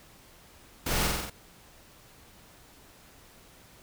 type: noise with echo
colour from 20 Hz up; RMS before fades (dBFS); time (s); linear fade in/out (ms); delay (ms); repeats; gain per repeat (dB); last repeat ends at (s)
pink; -30; 0.86-1.07; 5; 46; 5; -2; 1.3
effects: pink hiss -55 dBFS RMS until 3.82 s